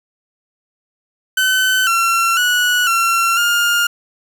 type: tone with pitch steps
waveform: 30% pulse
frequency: 1521 / 1359 / 1467 / 1361 / 1412 Hz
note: F#6 / F6 / F#6 / F6 / F6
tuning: +47 / -48 / -15 / -45 / +19 cents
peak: -10 dBFS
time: 1.37-3.87 s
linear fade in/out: 5 ms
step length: 500 ms
effects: none